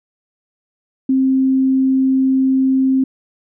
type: tone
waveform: sine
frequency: 264.2 Hz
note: C4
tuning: 17 cents sharp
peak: -11 dBFS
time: 1.09-3.04 s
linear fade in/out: 5 ms
effects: none